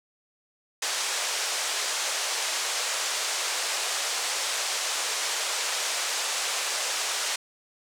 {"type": "band-pass noise", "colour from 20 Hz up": "white", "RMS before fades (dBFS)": -29, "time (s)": [0.82, 7.36], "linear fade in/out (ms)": 5, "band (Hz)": [470, 8100], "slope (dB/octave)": 24, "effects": []}